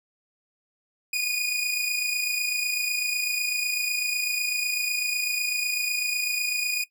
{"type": "tone pair together", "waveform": "sawtooth", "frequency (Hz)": [2442, 2470], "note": ["D#7", "D#7"], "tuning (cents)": [-33, -13], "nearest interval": "unison", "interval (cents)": 20, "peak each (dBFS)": [-26, -22], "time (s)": [1.13, 6.84], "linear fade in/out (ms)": 5, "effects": ["noise-tail reverb RT60 0.1 s tail -18 dB re dry"]}